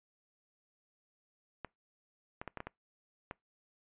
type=clicks; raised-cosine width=0.5 ms; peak=-25 dBFS; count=7; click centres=1.647 / 2.415 / 2.477 / 2.573 / 2.604 / 2.67 / 3.311 s; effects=noise-tail reverb RT60 0.2 s tail -25 dB re dry + resampled to 8000 Hz